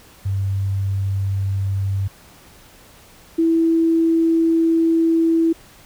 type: tone pair in turn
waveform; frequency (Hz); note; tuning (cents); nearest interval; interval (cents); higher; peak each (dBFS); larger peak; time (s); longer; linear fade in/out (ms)
sine; 97.7 / 328.6; G2 / E4; -5 / -5; octave + major sixth; 2100; second; -18 / -13; second; 0.25-2.08 / 3.38-5.53; second; 10
effects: pink hiss -47 dBFS RMS until 5.85 s